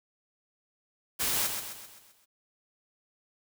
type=noise with echo; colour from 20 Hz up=white; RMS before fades=-29 dBFS; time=1.19-1.48 s; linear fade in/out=20 ms; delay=130 ms; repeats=6; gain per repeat=-6 dB; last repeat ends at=2.26 s; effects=none